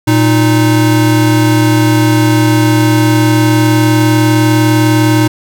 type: tone pair together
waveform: square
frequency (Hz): 116.54 / 309.8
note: A#2 / D#4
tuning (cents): 0 / -7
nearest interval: octave + perfect fourth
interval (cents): 1693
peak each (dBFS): -10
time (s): 0.07-5.28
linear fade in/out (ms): 10
effects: none